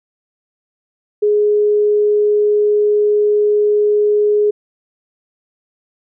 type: tone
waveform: sine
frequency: 417.6 Hz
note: G#4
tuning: 10 cents sharp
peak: -10 dBFS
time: 1.22-4.51 s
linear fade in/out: 10 ms
effects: none